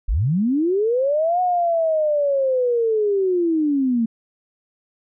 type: linear two-way sweep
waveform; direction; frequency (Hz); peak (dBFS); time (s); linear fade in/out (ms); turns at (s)
sine; up then down; 33.48 to 733 to 221.7; -16; 0.08-4.06; 10; 1.41
effects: none